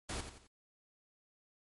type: noise with echo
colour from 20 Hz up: pink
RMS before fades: -40 dBFS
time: 0.09-0.21 s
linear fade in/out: 5 ms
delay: 87 ms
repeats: 3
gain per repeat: -8 dB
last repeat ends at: 0.471 s
effects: MP3 48 kbps